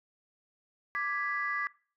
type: chord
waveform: sine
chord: G# diminished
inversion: second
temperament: equal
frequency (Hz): 1174.7 / 1661.2 / 1975.5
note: D6 / G#6 / B6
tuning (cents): 0 / 0 / 0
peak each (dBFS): -34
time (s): 0.95-1.67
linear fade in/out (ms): 0
effects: noise-tail reverb RT60 0.4 s tail -21 dB re dry + tanh soft clip ceiling -21 dBFS